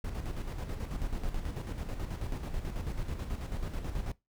brown noise with tremolo, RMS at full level -34 dBFS, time 0.04-4.12 s, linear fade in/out 5 ms, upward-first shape square, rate 9.2 Hz, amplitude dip 50%, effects noise-tail reverb RT60 0.2 s tail -21 dB re dry

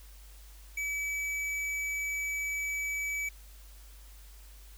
sine tone with hard clipping, 2291 Hz, D7, 44 cents flat, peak -33 dBFS, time 0.77-3.29 s, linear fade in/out 5 ms, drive 11 dB, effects added 50 Hz sine -49 dBFS peak until 4.77 s + white hiss -58 dBFS RMS until 4.77 s

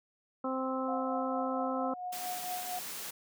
harmonic tone, 261.6 Hz, C4, in tune, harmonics 1 / 2 / 3 / 4 / 5, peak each -35 / -36 / -41 / -40 / -39 dBFS, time 0.44-1.94 s, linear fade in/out 5 ms
sine tone with tremolo, 725 Hz, F#5, 35 cents flat, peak -34 dBFS, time 0.88-2.79 s, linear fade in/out 2 ms, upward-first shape triangle, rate 4.4 Hz, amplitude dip 65%
white high-pass noise, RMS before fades -41 dBFS, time 2.12-3.11 s, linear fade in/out 10 ms, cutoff 130 Hz, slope 96 dB/octave
effects none

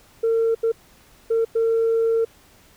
sine tone bursts at uneven times, 454.7 Hz, A#4, 43 cents flat, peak -15 dBFS, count 4, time 0.23-0.55 / 0.63-0.72 / 1.3-1.45 / 1.55-2.25 s, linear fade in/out 10 ms, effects tanh soft clip ceiling -14 dBFS + pink hiss -53 dBFS RMS until 2.76 s

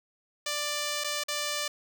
5% pulse tone with dropouts, 590 Hz, D5, 8 cents sharp, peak -18 dBFS, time 0.46-1.68 s, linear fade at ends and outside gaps 5 ms, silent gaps 1.039-1.043 / 1.237-1.283 s, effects none

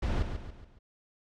brown noise with echo, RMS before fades -29 dBFS, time 0.02-0.23 s, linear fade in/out 10 ms, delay 140 ms, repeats 4, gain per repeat -7 dB, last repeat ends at 0.79 s, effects low-pass 5000 Hz 12 dB/octave

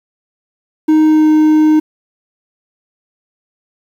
triangle tone with pitch glide, 311.1 to 308.8 Hz, D#4 to D#4, 0 to -13 cents, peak -4 dBFS, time 0.88-1.8 s, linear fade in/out 10 ms, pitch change -13 cents, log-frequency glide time 1.05-1.29 s, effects 7-bit

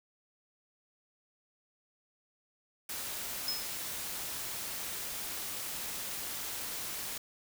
white noise, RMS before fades -39 dBFS, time 2.89-7.18 s, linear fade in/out 5 ms
square tone with exponential decay, 5140 Hz, E8, 45 cents flat, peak -30 dBFS, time 3.48-3.82 s, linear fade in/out 1 ms, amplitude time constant 72 ms
effects none

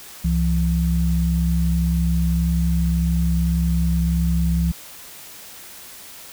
sine tone pair together, 66.99 / 168.8 Hz, C2 / E3, +41 / +41 cents, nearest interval octave + major third, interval 1600 cents, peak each -19 dBFS, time 0.24-4.72 s, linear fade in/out 10 ms, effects white hiss -40 dBFS RMS until 6.32 s

